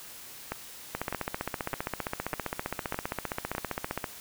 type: two click trains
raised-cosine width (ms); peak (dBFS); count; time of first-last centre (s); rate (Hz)
0.5; -15 / -16; 48 / 6; 0.95-4.042 / 0.52-3.55; 15.2 / 1.65
effects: white hiss -46 dBFS RMS until 4.2 s